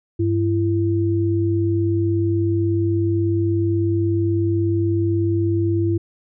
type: tone pair together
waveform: sine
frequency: 100 / 336.4 Hz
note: G2 / E4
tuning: +35 / +35 cents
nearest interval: octave + major sixth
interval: 2100 cents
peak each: -19 dBFS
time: 0.19-5.98 s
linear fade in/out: 10 ms
effects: none